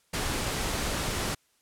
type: noise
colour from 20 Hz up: pink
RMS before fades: -30 dBFS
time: 0.13-1.35 s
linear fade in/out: 10 ms
effects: white hiss -68 dBFS RMS until 1.61 s + low-pass 11000 Hz 12 dB/octave